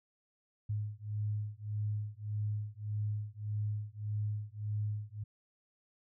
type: beating tone pair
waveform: sine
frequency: 104.4 / 106.1 Hz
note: G#2 / G#2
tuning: +10 / +38 cents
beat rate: 1.7 Hz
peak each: -37 / -37 dBFS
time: 0.69-5.24 s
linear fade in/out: 10 ms
effects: none